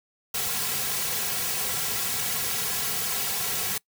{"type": "noise with comb filter", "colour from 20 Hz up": "white", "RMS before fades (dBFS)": -28, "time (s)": [0.34, 3.78], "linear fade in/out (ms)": 5, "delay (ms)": 3.3, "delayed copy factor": -0.95, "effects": ["noise-tail reverb RT60 0.1 s tail -23 dB re dry"]}